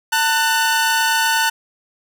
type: tone pair together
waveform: sawtooth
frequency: 897.2 / 1486 Hz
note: A5 / F#6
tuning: +34 / +7 cents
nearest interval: major sixth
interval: 873 cents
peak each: -14 dBFS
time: 0.12-1.5 s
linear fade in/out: 10 ms
effects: none